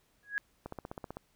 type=tone with exponential growth; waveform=sine; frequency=1661.2 Hz; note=G#6; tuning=in tune; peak=-26 dBFS; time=0.23-0.38 s; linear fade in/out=0 ms; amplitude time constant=32 ms
type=click train; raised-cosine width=1 ms; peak=-26 dBFS; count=9; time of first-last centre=0.66-1.17 s; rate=15.7 Hz
effects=pink hiss -71 dBFS RMS until 1.35 s